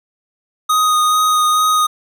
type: tone with vibrato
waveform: square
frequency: 1244.5 Hz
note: D#6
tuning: in tune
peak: -12 dBFS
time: 0.69-1.87 s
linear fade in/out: 10 ms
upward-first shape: sine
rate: 2.3 Hz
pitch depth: 12 cents each way
effects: none

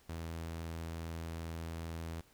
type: tone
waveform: sawtooth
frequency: 82.41 Hz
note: E2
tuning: in tune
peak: -36 dBFS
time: 0.09-2.21 s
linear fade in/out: 5 ms
effects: pink hiss -66 dBFS RMS until 2.33 s

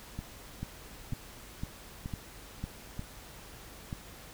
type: two click trains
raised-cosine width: 5 ms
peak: -24 / -23 dBFS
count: 5 / 5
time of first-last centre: 0.19-3.928 / 0.63-2.64 s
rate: 1.07 / 1.99 Hz
effects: added 49 Hz sine -56 dBFS peak until 4.33 s + pink hiss -50 dBFS RMS until 4.33 s

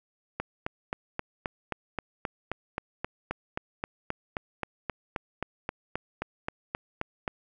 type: click train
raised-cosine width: 0.5 ms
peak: -15 dBFS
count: 27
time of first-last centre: 0.4-7.278 s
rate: 3.78 Hz
effects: none

